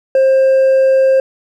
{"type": "tone with hard clipping", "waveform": "sine", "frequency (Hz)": 531, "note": "C5", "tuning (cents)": 25, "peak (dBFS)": -8, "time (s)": [0.15, 1.2], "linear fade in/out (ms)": 2, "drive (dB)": 2, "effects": []}